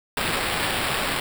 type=noise with sample-and-hold; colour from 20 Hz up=white; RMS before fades=-25 dBFS; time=0.17-1.2 s; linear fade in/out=2 ms; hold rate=6300 Hz; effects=none